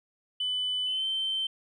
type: tone with pitch glide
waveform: sine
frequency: 3000 to 3102 Hz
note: F#7 to G7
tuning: +23 to -19 cents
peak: -26 dBFS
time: 0.4-1.47 s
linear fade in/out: 5 ms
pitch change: +58 cents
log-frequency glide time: 0.85-1.06 s
effects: tanh soft clip ceiling -23 dBFS